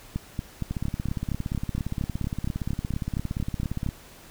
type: two click trains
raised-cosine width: 5 ms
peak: -16 / -15 dBFS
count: 56 / 17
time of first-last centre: 0.71-3.889 / 0.16-3.864 s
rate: 17.3 / 4.32 Hz
effects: pink hiss -49 dBFS RMS until 4.3 s